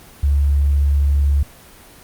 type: tone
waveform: sine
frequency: 71 Hz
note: C#2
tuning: 42 cents sharp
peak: -12 dBFS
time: 0.23-1.43 s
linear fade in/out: 5 ms
effects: pink hiss -43 dBFS RMS until 2.03 s + Opus 24 kbps